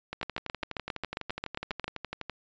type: two click trains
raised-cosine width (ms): 0.3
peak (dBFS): -16 / -19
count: 13 / 27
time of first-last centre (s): 0.23-1.843 / 0.13-2.297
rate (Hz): 7.44 / 12
effects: resampled to 16000 Hz